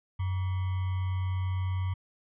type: tone with sample-and-hold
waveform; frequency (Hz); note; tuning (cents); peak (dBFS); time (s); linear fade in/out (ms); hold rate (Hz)
sine; 92.9; F#2; +7; -27; 0.19-1.94; 10; 1050
effects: resampled to 8000 Hz